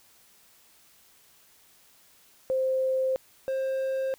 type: tone pair in turn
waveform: sine / triangle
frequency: 523.3 / 530.6 Hz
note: C5 / C5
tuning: 0 / +24 cents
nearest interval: unison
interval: 24 cents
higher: second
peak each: -23 / -24 dBFS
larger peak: first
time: 2.5-3.16 / 3.48-4.14 s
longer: neither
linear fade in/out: 0 ms
effects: white hiss -59 dBFS RMS until 4.18 s